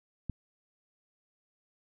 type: click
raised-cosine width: 5 ms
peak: -22 dBFS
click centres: 0.297 s
effects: none